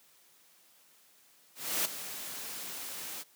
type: noise with ADSR envelope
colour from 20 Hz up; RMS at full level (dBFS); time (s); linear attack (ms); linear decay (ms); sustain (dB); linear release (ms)
white; -29; 1.55-3.24; 300; 11; -12; 31
effects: white hiss -63 dBFS RMS until 3.35 s + high-pass 150 Hz 12 dB/octave